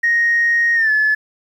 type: tone with pitch glide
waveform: sine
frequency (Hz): 1869 to 1723.8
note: A#6 to A6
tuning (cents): +4 to -36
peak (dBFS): -11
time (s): 0.03-1.15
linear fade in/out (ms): 10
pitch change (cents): -140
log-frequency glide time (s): 0.75-0.91
effects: tanh soft clip ceiling -8 dBFS + 8-bit